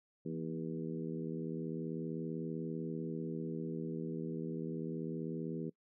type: harmonic tone with a mistuned harmonic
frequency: 80.3 Hz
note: E2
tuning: 45 cents flat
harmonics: 2 / 3 / 4 / 5 / 6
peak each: -41 / -43 / -44 / -45 / -49 dBFS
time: 0.25-5.7 s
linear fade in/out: 10 ms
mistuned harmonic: 2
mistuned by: +51 cents
effects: noise-tail reverb RT60 0.1 s tail -22 dB re dry